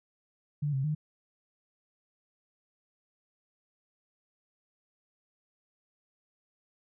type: tone with pitch steps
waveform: sine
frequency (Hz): 146.7 / 134.2 / 152.2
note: D3 / C3 / D#3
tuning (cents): -2 / +44 / -38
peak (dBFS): -27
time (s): 0.62-0.95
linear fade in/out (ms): 10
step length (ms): 110
effects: none